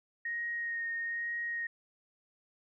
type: tone with vibrato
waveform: sine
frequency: 1864.7 Hz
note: A#6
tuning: in tune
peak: -33 dBFS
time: 0.25-1.67 s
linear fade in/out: 5 ms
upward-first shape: sine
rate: 1.1 Hz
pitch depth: 15 cents each way
effects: none